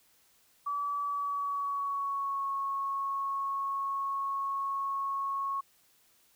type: tone with pitch glide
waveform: sine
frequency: 1149 to 1099.7 Hz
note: D6 to C#6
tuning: -38 to -14 cents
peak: -30 dBFS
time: 0.66-5.61 s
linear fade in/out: 10 ms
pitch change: -76 cents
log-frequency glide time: 1.03-2.49 s
effects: white hiss -66 dBFS RMS until 6.35 s